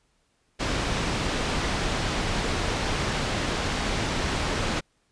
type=low-pass noise; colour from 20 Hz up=pink; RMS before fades=-27 dBFS; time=0.59-4.81 s; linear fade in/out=20 ms; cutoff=5200 Hz; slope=12 dB/octave; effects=pink hiss -69 dBFS RMS until 5.11 s + resampled to 22050 Hz